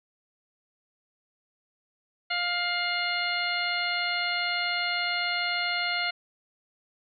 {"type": "harmonic tone with a mistuned harmonic", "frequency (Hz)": 703, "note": "F5", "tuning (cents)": 11, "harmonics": [1, 2, 3, 4, 5, 6], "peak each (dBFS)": [-34, -32, -30, -34, -39, -33], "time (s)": [2.3, 6.11], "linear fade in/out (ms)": 10, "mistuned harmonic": 4, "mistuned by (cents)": 34, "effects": []}